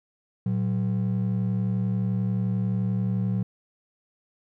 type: ring-modulated tone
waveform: triangle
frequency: 150.5 Hz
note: D3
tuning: 43 cents sharp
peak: -17 dBFS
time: 0.46-3.43 s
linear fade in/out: 0 ms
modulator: 35.7 Hz
effects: tanh soft clip ceiling -14 dBFS